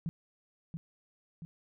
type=tone with echo; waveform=sine; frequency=164.81 Hz; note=E3; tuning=in tune; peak=-31 dBFS; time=0.06-0.09 s; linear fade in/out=0 ms; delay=680 ms; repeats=2; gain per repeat=-5 dB; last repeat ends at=1.45 s; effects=none